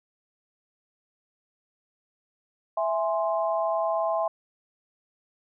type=chord; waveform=sine; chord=E augmented; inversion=none; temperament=equal; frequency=659.3 / 830.6 / 1046.5 Hz; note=E5 / G#5 / B#5; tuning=0 / 0 / 0 cents; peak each=-25 / -30 / -30 dBFS; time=2.77-4.28 s; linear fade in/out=5 ms; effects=none